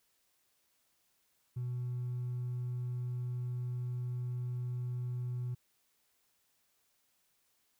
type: tone with hard clipping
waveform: triangle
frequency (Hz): 123.47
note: B2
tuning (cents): 0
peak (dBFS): -34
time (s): 1.56-5.55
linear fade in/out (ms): 10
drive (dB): 2
effects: white hiss -75 dBFS RMS until 7.79 s